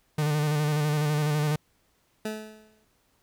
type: tone with vibrato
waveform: 45% pulse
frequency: 150 Hz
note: D3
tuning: 37 cents sharp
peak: -23 dBFS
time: 0.18-1.56 s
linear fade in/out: 5 ms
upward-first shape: square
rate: 12 Hz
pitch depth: 31 cents each way
type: tone with exponential decay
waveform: 20% pulse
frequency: 216.1 Hz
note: A3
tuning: 31 cents flat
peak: -23 dBFS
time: 2.25-2.85 s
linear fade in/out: 5 ms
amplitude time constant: 130 ms
effects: pink hiss -68 dBFS RMS until 3.22 s